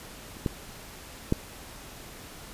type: clicks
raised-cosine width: 3 ms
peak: -30 / -13 / -9 dBFS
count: 3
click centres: 0.369 / 0.462 / 1.324 s
effects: pink hiss -45 dBFS RMS until 2.53 s + resampled to 32000 Hz